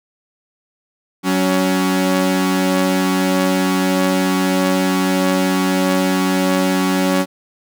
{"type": "tone pair together", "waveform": "sawtooth", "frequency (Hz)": [187, 279.7], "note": ["F#3", "C#4"], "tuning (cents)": [19, 16], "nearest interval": "perfect fifth", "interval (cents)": 697, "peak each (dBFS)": -13, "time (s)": [1.23, 7.26], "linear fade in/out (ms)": 50, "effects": []}